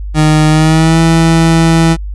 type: tone with pitch glide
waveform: 30% pulse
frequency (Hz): 154.1 to 164.21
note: D#3 to E3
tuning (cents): -16 to -6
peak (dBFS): -3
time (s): 0.14-1.97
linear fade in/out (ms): 50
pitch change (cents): +110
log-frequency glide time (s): 0.49-1
effects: added 50 Hz sine -18 dBFS peak until 2.14 s + resampled to 24000 Hz